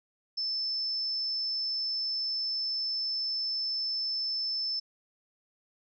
sine tone, 5274 Hz, E8, in tune, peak -29 dBFS, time 0.37-4.8 s, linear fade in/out 10 ms, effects none

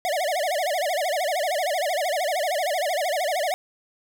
square tone with vibrato, 655 Hz, E5, 11 cents flat, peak -23 dBFS, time 0.05-3.54 s, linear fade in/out 0 ms, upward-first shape sine, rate 13 Hz, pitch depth 240 cents each way, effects none

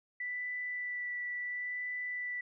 sine tone with vibrato, 1974 Hz, B6, 1 cent flat, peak -35 dBFS, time 0.2-2.41 s, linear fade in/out 5 ms, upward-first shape sine, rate 0.72 Hz, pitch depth 11 cents each way, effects none

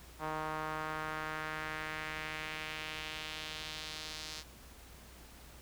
sawtooth tone with band-pass filter sweep, 155.56 Hz, D#3, in tune, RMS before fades -41 dBFS, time 0.19-4.44 s, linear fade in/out 50 ms, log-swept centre 980 to 4900 Hz, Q 1.7, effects added 60 Hz sine -56 dBFS peak until 5.61 s + pink hiss -56 dBFS RMS until 5.61 s

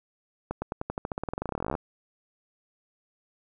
accelerating click train, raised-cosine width 1 ms, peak -16 dBFS, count 29, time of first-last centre 0.51-1.752 s, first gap 110 ms, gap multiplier 0.92, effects none

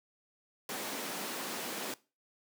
pink high-pass noise, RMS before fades -39 dBFS, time 0.69-1.94 s, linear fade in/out 2 ms, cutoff 220 Hz, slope 24 dB/octave, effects noise-tail reverb RT60 0.3 s tail -20 dB re dry

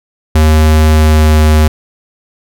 square tone with pitch glide, 77.78 to 77.15 Hz, D#2 to D#2, 0 to -14 cents, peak -5 dBFS, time 0.35-1.68 s, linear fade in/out 5 ms, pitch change -14 cents, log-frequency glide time 0.88-1.42 s, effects none

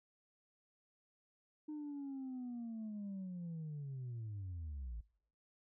sine linear sweep, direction down, 306.2 to 52.2 Hz, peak -40 dBFS, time 1.68-5.01 s, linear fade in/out 10 ms, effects noise-tail reverb RT60 0.6 s tail -23 dB re dry + tanh soft clip ceiling -40 dBFS

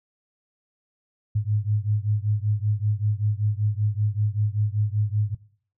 sine beating tone pair, 103.1 / 108.3 Hz, G#2 / A2, -12 / -27 cents, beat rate 5.2 Hz, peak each -24 dBFS, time 1.35-5.35 s, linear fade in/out 10 ms, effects noise-tail reverb RT60 0.5 s tail -19 dB re dry

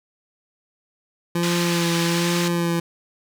25% pulse tone with vibrato, 171.1 Hz, F3, 35 cents flat, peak -16 dBFS, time 1.35-2.8 s, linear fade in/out 5 ms, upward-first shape sine, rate 1.2 Hz, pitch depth 22 cents each way
white band-pass noise, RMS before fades -28 dBFS, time 1.43-2.48 s, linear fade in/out 2 ms, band 1300 to 4900 Hz, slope 12 dB/octave
effects none

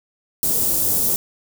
white band-stop noise, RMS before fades -19 dBFS, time 0.43-1.16 s, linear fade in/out 0 ms, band 480 to 8800 Hz, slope 12 dB/octave, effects none

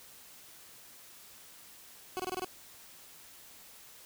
20% pulse tone bursts, 370 Hz, F#4, in tune, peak -28 dBFS, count 6, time 2.17-2.445 s, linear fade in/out 0 ms, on 25 ms, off 25 ms, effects white hiss -54 dBFS RMS until 4.05 s

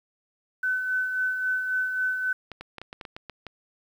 sine tone with tremolo, 1512 Hz, F#6, 37 cents sharp, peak -22 dBFS, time 0.63-2.33 s, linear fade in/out 5 ms, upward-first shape sine, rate 3.7 Hz, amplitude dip 45%
clicks, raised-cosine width 0.3 ms, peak -22 dBFS, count 10, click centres 2.517 / 2.61 / 2.783 / 2.816 / 2.929 / 3.012 / 3.052 / 3.165 / 3.297 / 3.467 s
effects 9-bit

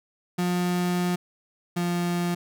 35% pulse tone pair in turn, 177.9 / 174.54 Hz, F3 / F3, +32 / -1 cents, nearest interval unison, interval 33 cents, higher first, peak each -21 / -22 dBFS, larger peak first, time 0.38-1.16 / 1.76-2.35 s, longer first, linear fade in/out 10 ms, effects none

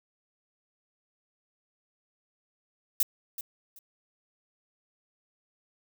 violet noise with echo, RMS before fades -24 dBFS, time 3-3.03 s, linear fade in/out 2 ms, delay 380 ms, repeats 2, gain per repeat -13 dB, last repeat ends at 3.79 s, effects none

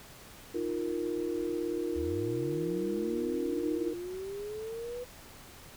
sine chord, Eb suspended second, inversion none, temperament equal, 311.1 / 349.2 / 466.2 Hz, Eb4 / F4 / Bb4, 0 / 0 / 0 cents, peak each -36 / -33 / -36 dBFS, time 0.54-3.94 s, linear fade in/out 10 ms
sine linear sweep, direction up, 68.7 to 497.5 Hz, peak -36 dBFS, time 1.95-5.05 s, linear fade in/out 20 ms
effects pink hiss -51 dBFS RMS until 5.76 s

